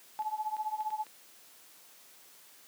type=tone with tremolo; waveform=sine; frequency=860 Hz; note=A5; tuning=40 cents flat; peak=-28 dBFS; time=0.19-1.04 s; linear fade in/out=0 ms; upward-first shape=triangle; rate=15 Hz; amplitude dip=95%
type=clicks; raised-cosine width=0.3 ms; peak=-36 dBFS; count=6; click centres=0.191 / 0.222 / 0.567 / 0.807 / 0.905 / 1.067 s
effects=white hiss -57 dBFS RMS until 2.67 s + high-pass 200 Hz 12 dB/octave